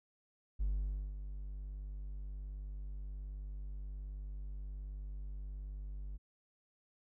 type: tone with ADSR envelope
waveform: triangle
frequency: 49.36 Hz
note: G1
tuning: 13 cents sharp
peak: -28 dBFS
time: 0.59-6.18 s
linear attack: 22 ms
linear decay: 520 ms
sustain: -11 dB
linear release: 23 ms
effects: tanh soft clip ceiling -26 dBFS